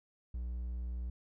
triangle tone, 60.5 Hz, B1, 35 cents flat, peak -34 dBFS, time 0.34-1.1 s, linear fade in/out 5 ms, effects none

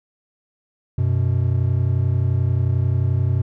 triangle tone pair together, 93.64 / 125 Hz, F#2 / B2, +21 / +21 cents, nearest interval perfect fourth, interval 500 cents, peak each -17 dBFS, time 0.98-3.42 s, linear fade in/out 5 ms, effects none

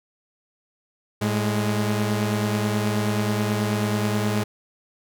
sawtooth tone pair together, 108.51 / 207.7 Hz, A2 / G#3, -24 / 0 cents, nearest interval major seventh, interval 1124 cents, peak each -20 dBFS, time 1.21-4.44 s, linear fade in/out 10 ms, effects none

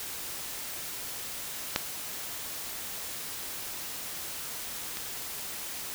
clicks, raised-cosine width 0.2 ms, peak -7 / -19 dBFS, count 2, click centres 1.761 / 4.971 s, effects white hiss -38 dBFS RMS until 5.94 s

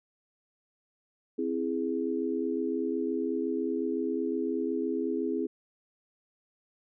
sine chord, C augmented, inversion none, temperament equal, 261.6 / 329.6 / 415.3 Hz, C4 / E4 / G#4, 0 / 0 / 0 cents, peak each -32 dBFS, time 1.38-5.47 s, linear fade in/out 10 ms, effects none

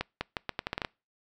accelerating click train, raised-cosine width 0.3 ms, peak -14 dBFS, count 10, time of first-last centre 0.01-0.848 s, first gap 200 ms, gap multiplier 0.79, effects noise-tail reverb RT60 0.3 s tail -26 dB re dry

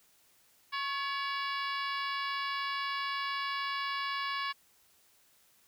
harmonic tone with a mistuned harmonic, 567 Hz, C#5, 39 cents sharp, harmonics 2 / 3 / 4 / 5 / 6 / 7 / 8 / 9, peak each -35 / -39 / -41 / -43 / -45 / -46 / -47 / -48 dBFS, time 0.72-4.53 s, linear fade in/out 20 ms, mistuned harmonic 2, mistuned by -51 cents, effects white hiss -66 dBFS RMS until 5.67 s

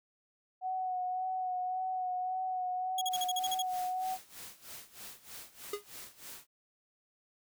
sine tone with vibrato, 740 Hz, F#5, in tune, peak -32 dBFS, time 0.61-4.18 s, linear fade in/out 50 ms, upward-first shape sine, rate 1.8 Hz, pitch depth 22 cents each way
sawtooth tone bursts, 3311 Hz, G#7, 6 cents flat, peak -29 dBFS, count 9, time 2.98-3.622 s, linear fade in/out 5 ms, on 34 ms, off 42 ms
white noise with tremolo, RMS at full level -46 dBFS, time 3.1-6.47 s, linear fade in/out 50 ms, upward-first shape sine, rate 3.2 Hz, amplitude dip 85%
square tone with exponential decay, 410.3 Hz, G#4, 21 cents flat, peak -31 dBFS, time 5.73-5.85 s, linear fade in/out 5 ms, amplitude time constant 24 ms
effects none

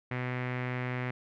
sawtooth tone with low-pass filter, 125.3 Hz, B2, 25 cents sharp, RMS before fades -34 dBFS, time 0.11-1.11 s, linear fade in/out 5 ms, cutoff 2100 Hz, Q 3.6, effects none

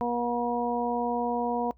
harmonic tone, 239.9 Hz, A#3, 50 cents sharp, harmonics 1 / 2 / 3 / 4, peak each -31 / -31 / -31 / -31 dBFS, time 0.01-1.71 s, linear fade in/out 0 ms, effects noise-tail reverb RT60 0.1 s tail -19 dB re dry + added 60 Hz sine -55 dBFS peak until 1.77 s

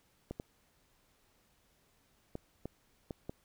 clicks, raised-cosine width 2 ms, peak -26 dBFS, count 6, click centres 0.31 / 0.399 / 2.354 / 2.656 / 3.108 / 3.295 s, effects pink hiss -71 dBFS RMS until 3.44 s

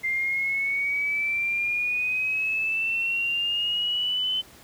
sine exponential sweep, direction up, 2093 to 3055 Hz, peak -23 dBFS, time 0.03-4.42 s, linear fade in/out 20 ms, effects pink hiss -50 dBFS RMS until 4.63 s + high-pass 60 Hz 12 dB/octave

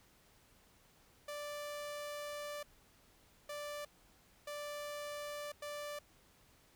sawtooth tone bursts at uneven times, 587 Hz, D5, 1 cent flat, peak -38 dBFS, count 4, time 1.28-2.63 / 3.49-3.85 / 4.47-5.52 / 5.62-5.99 s, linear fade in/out 5 ms, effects pink hiss -67 dBFS RMS until 6.75 s

